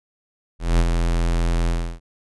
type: tone with ADSR envelope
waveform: square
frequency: 42.36 Hz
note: E1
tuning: 48 cents sharp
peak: -13 dBFS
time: 0.59-2 s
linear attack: 200 ms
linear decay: 48 ms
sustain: -5 dB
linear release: 320 ms
effects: resampled to 24000 Hz